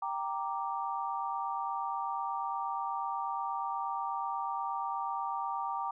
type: chord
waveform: sine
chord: G minor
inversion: none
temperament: equal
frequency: 784 / 932.3 / 1174.7 Hz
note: G5 / Bb5 / D6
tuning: 0 / 0 / 0 cents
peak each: -37 / -36 / -37 dBFS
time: 0.02-5.91 s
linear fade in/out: 5 ms
effects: none